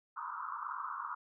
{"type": "band-pass noise", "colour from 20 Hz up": "pink", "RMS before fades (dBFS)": -41, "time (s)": [0.16, 1.15], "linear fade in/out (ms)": 10, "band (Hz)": [950, 1400], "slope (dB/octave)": 96, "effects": []}